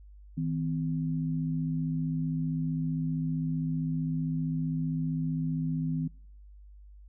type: tone pair together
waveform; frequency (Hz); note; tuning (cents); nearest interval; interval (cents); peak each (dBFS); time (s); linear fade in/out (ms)
sine; 160.2 / 255.6; E3 / C4; -49 / -40; minor sixth; 809; -29 / -33; 0.37-6.08; 10
effects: noise-tail reverb RT60 0.6 s tail -24 dB re dry + added 50 Hz sine -48 dBFS peak until 7.08 s